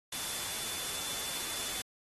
sine tone in noise, 3512 Hz, A7, 4 cents flat, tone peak -45 dBFS, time 0.12-1.82 s, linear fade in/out 5 ms, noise white, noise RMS -37 dBFS, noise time 0.12-1.82 s, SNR -11 dB, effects AAC 32 kbps

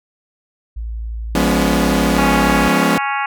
sine tone, 56 Hz, A1, 31 cents sharp, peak -22 dBFS, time 0.76-2.69 s, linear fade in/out 10 ms
sawtooth chord, C# dominant seventh, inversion first, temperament equal with one note detuned, 174.61 / 207.7 / 246.9 / 283.5 Hz, E#3 / G#3 / B3 / C#4, 0 / 0 / 0 / +39 cents, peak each -15 dBFS, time 1.35-2.98 s, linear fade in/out 2 ms
harmonic tone, 277.2 Hz, C#4, in tune, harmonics 3 / 4 / 5 / 6 / 7 / 8 / 9 / 10, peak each -21 / -23 / -25 / -27 / -28 / -29 / -30 / -31 dBFS, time 2.18-3.26 s, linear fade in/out 5 ms
effects none

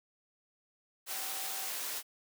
sine tone in noise, 770 Hz, G5, 31 cents flat, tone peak -48 dBFS, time 1.09-1.71 s, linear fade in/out 50 ms, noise white, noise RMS -38 dBFS, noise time 1.06-2.03 s, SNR -13 dB, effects high-pass 400 Hz 12 dB/octave

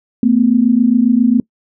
sine tone pair together, 225.2 / 252.6 Hz, A3 / B3, +40 / +39 cents, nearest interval major second, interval 199 cents, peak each -11 dBFS, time 0.23-1.4 s, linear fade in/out 2 ms, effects noise-tail reverb RT60 0.1 s tail -25 dB re dry

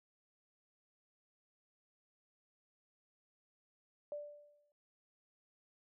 sine tone with exponential decay, 587.3 Hz, D5, in tune, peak -38 dBFS, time 4.12-4.72 s, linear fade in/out 1 ms, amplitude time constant 130 ms, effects none

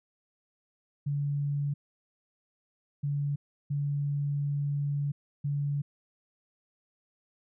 sine tone bursts at uneven times, 143.3 Hz, D3, 42 cents flat, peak -27 dBFS, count 4, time 1.06-1.74 / 3.03-3.36 / 3.7-5.12 / 5.44-5.82 s, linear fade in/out 10 ms, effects none

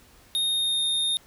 square tone with pitch glide, 3704 to 3672 Hz, A#7 to A#7, -12 to -27 cents, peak -23 dBFS, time 0.35-1.17 s, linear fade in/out 0 ms, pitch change -15 cents, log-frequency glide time 0.49-0.85 s, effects pink hiss -55 dBFS RMS until 1.26 s

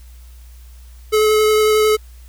square tone with vibrato, 429.4 Hz, A4, 42 cents flat, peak -12 dBFS, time 1.12-1.97 s, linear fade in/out 20 ms, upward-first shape sine, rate 11 Hz, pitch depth 10 cents each way, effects added 60 Hz sine -37 dBFS peak until 2.28 s + white hiss -52 dBFS RMS until 2.28 s

